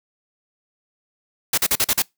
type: noise bursts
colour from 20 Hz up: white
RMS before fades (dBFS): -18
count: 6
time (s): 1.53-2.022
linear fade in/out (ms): 5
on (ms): 47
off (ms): 42
effects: noise-tail reverb RT60 0.2 s tail -26 dB re dry